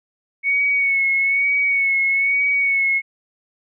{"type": "tone with vibrato", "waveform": "sine", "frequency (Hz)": 2217, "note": "C#7", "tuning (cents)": 0, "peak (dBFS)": -15, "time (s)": [0.43, 3.02], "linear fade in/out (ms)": 50, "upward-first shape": "sine", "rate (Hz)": 1.1, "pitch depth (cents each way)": 34, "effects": []}